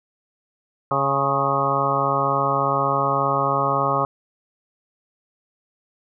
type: harmonic tone with a mistuned harmonic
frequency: 138.59 Hz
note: C#3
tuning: in tune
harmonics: 1 / 2 / 3 / 4 / 5 / 6 / 7 / 8 / 9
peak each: -28 / -32 / -29 / -26 / -28 / -27 / -31 / -23 / -24 dBFS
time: 0.91-4.05 s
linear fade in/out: 2 ms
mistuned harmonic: 8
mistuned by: -26 cents
effects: none